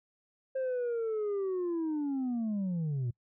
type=linear sweep; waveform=sine; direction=down; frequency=532 to 114.8 Hz; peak=-27 dBFS; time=0.55-3.11 s; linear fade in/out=10 ms; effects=noise-tail reverb RT60 0.1 s tail -26 dB re dry + tanh soft clip ceiling -29 dBFS